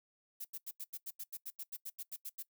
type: noise bursts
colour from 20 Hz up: violet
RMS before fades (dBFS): -43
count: 16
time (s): 0.4-2.428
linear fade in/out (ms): 10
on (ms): 48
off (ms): 84
effects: noise-tail reverb RT60 0.1 s tail -20 dB re dry